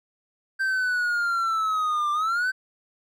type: linear two-way sweep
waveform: triangle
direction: down then up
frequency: 1568 to 1179 to 1554 Hz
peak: -20 dBFS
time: 0.59-2.52 s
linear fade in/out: 20 ms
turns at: 2.12 s
effects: none